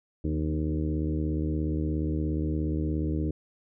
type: harmonic tone with a mistuned harmonic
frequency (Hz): 77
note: D#2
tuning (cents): -17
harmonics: 1 / 2 / 3 / 4 / 5 / 6 / 7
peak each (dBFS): -29 / -32 / -37 / -31 / -39 / -41 / -47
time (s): 0.24-3.31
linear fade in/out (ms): 5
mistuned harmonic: 3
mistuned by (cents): +38
effects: none